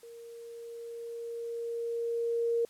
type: tone with level ramp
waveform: sine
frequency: 466.2 Hz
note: A#4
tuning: in tune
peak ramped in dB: -46 to -25 dBFS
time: 0.03-2.65 s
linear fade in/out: 2 ms
effects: white hiss -61 dBFS RMS until 2.69 s + low-pass 12000 Hz 12 dB/octave